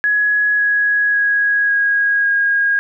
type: tone with pitch steps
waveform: sine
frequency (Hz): 1679 / 1667.4 / 1655.9 / 1644.4 / 1633.1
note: G#6 / G#6 / G#6 / G#6 / G#6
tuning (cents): +18 / +6 / -6 / -18 / -30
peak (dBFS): -12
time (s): 0.04-2.79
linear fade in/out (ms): 0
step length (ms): 550
effects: none